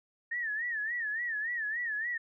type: tone with vibrato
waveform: sine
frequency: 1812 Hz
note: A#6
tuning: 50 cents flat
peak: -31 dBFS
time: 0.31-2.18 s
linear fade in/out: 10 ms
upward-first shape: sine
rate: 3.5 Hz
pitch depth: 130 cents each way
effects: none